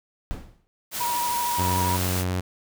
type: noise with exponential decay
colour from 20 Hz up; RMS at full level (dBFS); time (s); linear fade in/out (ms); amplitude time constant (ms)
brown; -29; 0.31-0.67; 0; 77
type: noise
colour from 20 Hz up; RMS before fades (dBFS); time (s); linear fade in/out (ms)
white; -30; 0.91-2.25; 50
type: tone with vibrato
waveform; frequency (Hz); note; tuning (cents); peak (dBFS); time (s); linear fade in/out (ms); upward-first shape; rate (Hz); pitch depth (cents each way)
sine; 960; B5; -49; -24; 1-1.97; 10; sine; 13; 27
type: tone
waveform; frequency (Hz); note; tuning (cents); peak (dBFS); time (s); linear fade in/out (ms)
sawtooth; 91.3; F#2; -23; -20; 1.58-2.41; 10
effects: none